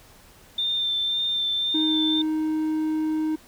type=tone with vibrato; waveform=sine; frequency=3582 Hz; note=A7; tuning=30 cents sharp; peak=-22 dBFS; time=0.58-2.22 s; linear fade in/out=5 ms; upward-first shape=sine; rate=1.9 Hz; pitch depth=18 cents each way
type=tone; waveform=triangle; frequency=312.1 Hz; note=D#4; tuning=5 cents sharp; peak=-20 dBFS; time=1.74-3.36 s; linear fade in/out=10 ms
effects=pink hiss -52 dBFS RMS until 3.47 s